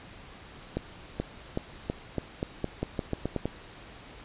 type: accelerating click train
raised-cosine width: 2 ms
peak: -15 dBFS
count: 13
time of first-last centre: 0.77-3.456 s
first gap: 430 ms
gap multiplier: 0.87
effects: pink hiss -48 dBFS RMS until 4.24 s + resampled to 8000 Hz